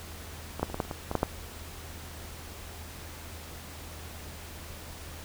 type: clicks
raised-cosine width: 1 ms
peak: -20 / -12 / -26 / -18 / -13 / -30 / -19 / -17 / -11 / -10 dBFS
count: 10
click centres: 0.596 / 0.63 / 0.7 / 0.744 / 0.802 / 0.851 / 0.912 / 1.114 / 1.153 / 1.231 s
effects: added 80 Hz sine -45 dBFS peak until 5.24 s + pink hiss -45 dBFS RMS until 5.24 s